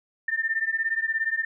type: beating tone pair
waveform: sine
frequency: 1791 / 1808 Hz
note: A6 / A6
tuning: +30 / +47 cents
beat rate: 17 Hz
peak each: -26 / -27 dBFS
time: 0.28-1.45 s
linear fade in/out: 5 ms
effects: none